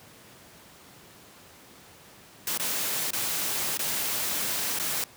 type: noise with dropouts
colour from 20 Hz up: white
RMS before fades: -29 dBFS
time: 2.47-5.04 s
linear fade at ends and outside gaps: 2 ms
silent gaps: 2.576-2.597 / 3.107-3.132 / 3.773-3.792 / 4.789-4.797 s
effects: pink hiss -51 dBFS RMS until 5.16 s + high-pass 100 Hz 12 dB/octave